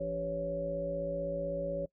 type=harmonic tone with a mistuned harmonic; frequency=55.9 Hz; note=A1; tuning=28 cents sharp; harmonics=1 / 3 / 5 / 7 / 9 / 10; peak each=-45 / -41 / -45 / -45 / -45 / -33 dBFS; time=0-1.86 s; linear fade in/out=10 ms; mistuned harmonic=5; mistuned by=+18 cents; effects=noise-tail reverb RT60 0.1 s tail -21 dB re dry